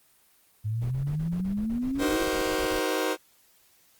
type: exponential sweep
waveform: sine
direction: up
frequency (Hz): 103.83 to 334.7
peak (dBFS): -26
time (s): 0.64-2.23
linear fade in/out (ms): 20
type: noise bursts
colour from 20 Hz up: brown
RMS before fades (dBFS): -39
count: 16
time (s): 0.81-2.8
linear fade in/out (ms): 10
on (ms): 100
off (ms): 26
type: chord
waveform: sawtooth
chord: C half-diminished seventh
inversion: first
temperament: just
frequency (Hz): 314 / 376.7 / 470.9 / 523.3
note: Eb4 / Gb4 / Bb4 / C5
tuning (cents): +16 / +31 / +18 / 0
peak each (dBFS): -27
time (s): 1.98-3.17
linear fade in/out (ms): 50
effects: white hiss -62 dBFS RMS until 3.99 s + Opus 24 kbps